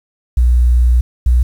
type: tone pair in turn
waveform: sine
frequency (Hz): 60.7 / 61.16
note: B1 / B1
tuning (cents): -29 / -16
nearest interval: unison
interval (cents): 13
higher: second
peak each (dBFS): -7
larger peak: neither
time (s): 0.37-1.01 / 1.26-1.43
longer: first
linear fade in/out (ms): 5
effects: 7-bit